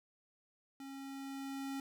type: tone with level ramp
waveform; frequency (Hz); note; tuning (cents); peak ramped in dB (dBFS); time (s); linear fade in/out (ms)
square; 272.7; C#4; -28; -47 to -39; 0.8-1.8; 2
effects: none